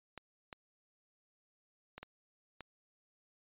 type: clicks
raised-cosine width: 0.3 ms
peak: -29 dBFS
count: 5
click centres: 0.177 / 0.528 / 1.98 / 2.03 / 2.607 s
effects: resampled to 8000 Hz